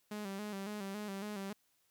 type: tone with vibrato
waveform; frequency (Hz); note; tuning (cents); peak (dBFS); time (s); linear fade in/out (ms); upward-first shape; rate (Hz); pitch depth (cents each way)
sawtooth; 202.4; G#3; -44; -36; 0.11-1.53; 5; square; 3.6; 62
effects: white hiss -75 dBFS RMS until 1.9 s